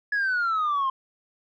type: exponential sweep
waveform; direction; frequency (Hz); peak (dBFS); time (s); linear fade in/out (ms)
sine; down; 1700 to 1046.5; -20; 0.12-0.9; 5
effects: tanh soft clip ceiling -20 dBFS